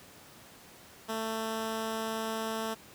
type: tone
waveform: 10% pulse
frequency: 222.3 Hz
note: A3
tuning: 18 cents sharp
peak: -24 dBFS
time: 1.08-2.75 s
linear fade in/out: 20 ms
effects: pink hiss -53 dBFS RMS until 2.94 s + high-pass 100 Hz 12 dB/octave